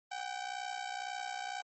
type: ring-modulated tone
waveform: sawtooth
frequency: 769 Hz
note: G5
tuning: 33 cents flat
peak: -31 dBFS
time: 0.11-1.62 s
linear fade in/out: 10 ms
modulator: 31 Hz
effects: MP3 32 kbps